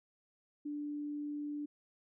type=tone; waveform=sine; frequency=293.7 Hz; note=D4; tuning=in tune; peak=-37 dBFS; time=0.65-1.66 s; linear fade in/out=10 ms; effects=none